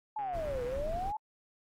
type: exponential two-way sweep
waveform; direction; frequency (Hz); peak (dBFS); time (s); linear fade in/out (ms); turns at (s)
sine; down then up; 880 to 476.8 to 880; -33; 0.16-1.17; 5; 0.64
type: click train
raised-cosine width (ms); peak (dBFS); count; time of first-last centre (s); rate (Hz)
0.5; -36; 79; 0.19-0.764; 136
type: noise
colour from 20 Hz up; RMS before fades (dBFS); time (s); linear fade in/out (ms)
brown; -40; 0.33-1.12; 20
effects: AAC 48 kbps